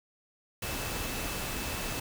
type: tone in noise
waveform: sine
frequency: 2625 Hz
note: E7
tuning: 8 cents flat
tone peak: -45 dBFS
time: 0.62-2 s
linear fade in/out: 5 ms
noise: pink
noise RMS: -35 dBFS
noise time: 0.62-2 s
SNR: -13 dB
effects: none